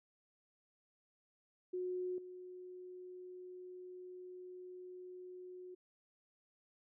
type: tone with level steps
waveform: sine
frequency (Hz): 364.2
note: F#4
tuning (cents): -27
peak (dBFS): -37 / -48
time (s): 1.73-5.75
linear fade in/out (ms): 10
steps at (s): 2.18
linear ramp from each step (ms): 2
effects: none